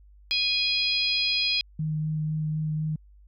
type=harmonic tone; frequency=826 Hz; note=G#5; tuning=10 cents flat; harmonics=3 / 4 / 5 / 6; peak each=-28 / -28 / -28 / -28 dBFS; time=0.31-1.61 s; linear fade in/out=0 ms
type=tone with vibrato; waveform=sine; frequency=154.8 Hz; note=D#3; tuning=9 cents flat; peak=-25 dBFS; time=1.79-2.96 s; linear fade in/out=5 ms; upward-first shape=sine; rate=4 Hz; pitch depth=11 cents each way
effects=added 50 Hz sine -50 dBFS peak until 3.27 s